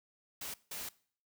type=noise bursts at uneven times; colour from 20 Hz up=white; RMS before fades=-42 dBFS; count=2; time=0.41-0.54 / 0.71-0.89 s; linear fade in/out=5 ms; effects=noise-tail reverb RT60 0.5 s tail -21 dB re dry